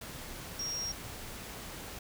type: tone in noise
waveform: sine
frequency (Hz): 5600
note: F8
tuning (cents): +4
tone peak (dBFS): -34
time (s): 0.59-0.92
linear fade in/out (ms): 5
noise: pink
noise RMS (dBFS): -44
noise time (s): 0.01-1.99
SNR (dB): +7
effects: none